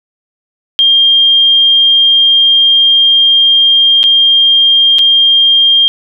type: tone with dropouts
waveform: sine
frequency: 3207 Hz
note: G7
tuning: 39 cents sharp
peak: -4 dBFS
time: 0.79-5.88 s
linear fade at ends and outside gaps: 0 ms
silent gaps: 4.031-4.039 / 4.985-4.991 s
effects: none